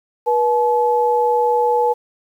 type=tone pair together; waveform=sine; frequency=483.3 / 859 Hz; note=B4 / A5; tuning=-38 / -42 cents; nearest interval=minor seventh; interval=996 cents; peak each=-16 dBFS; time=0.26-1.94 s; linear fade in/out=20 ms; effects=8-bit